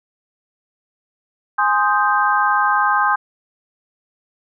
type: chord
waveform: sine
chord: Ab major seventh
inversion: none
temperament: equal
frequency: 830.6 / 1046.5 / 1244.5 / 1568 Hz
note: Ab5 / C6 / Eb6 / G6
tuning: 0 / 0 / 0 / 0 cents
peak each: -19 dBFS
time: 1.58-3.16 s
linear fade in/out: 10 ms
effects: none